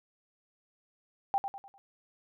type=tone with echo; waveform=sine; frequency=791 Hz; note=G5; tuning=15 cents sharp; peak=-24 dBFS; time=1.34-1.38 s; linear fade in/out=0 ms; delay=100 ms; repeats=4; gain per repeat=-8 dB; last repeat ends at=1.78 s; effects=none